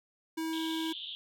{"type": "tone", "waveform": "square", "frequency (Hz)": 322.5, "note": "E4", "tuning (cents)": -38, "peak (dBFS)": -33, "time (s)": [0.37, 0.93], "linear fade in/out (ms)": 10}
{"type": "band-pass noise", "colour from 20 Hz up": "pink", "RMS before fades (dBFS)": -42, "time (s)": [0.53, 1.15], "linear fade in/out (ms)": 0, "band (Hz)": [3000, 3700], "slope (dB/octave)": 96}
{"effects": []}